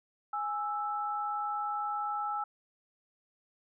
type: tone pair together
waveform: sine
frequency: 830.6 / 1318.5 Hz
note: G#5 / E6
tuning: 0 / 0 cents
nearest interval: minor sixth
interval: 800 cents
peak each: -34 / -34 dBFS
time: 0.33-2.44 s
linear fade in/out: 5 ms
effects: none